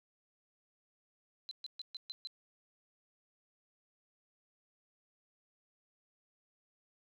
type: tone bursts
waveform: sine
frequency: 4056 Hz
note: B7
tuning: 45 cents sharp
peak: -40 dBFS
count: 6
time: 1.49-2.272 s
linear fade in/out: 0 ms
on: 22 ms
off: 130 ms
effects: none